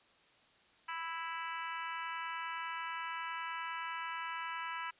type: harmonic tone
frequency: 329.6 Hz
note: E4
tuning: in tune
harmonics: 3 / 4 / 5 / 6 / 7 / 8 / 9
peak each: -42 / -44 / -46 / -48 / -49 / -50 / -51 dBFS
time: 0.88-4.91 s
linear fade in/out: 10 ms
effects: white hiss -66 dBFS RMS until 4.99 s + resampled to 8000 Hz